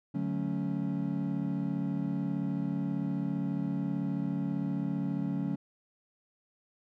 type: chord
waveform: triangle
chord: D major seventh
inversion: none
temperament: equal with one note detuned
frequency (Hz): 146.83 / 185 / 220 / 278.8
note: D3 / F#3 / A3 / C#4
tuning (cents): 0 / 0 / 0 / +10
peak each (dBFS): -34 / -32 / -35 / -33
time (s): 0.14-5.56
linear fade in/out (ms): 10
effects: none